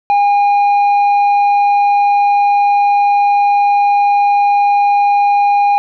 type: tone with tanh clipping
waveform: triangle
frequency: 813 Hz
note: G#5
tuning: 37 cents flat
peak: -9 dBFS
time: 0.1-5.78 s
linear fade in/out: 0 ms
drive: 9 dB
effects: none